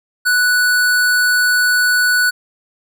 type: tone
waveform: square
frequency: 1480 Hz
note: F#6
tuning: in tune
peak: -12 dBFS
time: 0.25-2.31 s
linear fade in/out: 20 ms
effects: none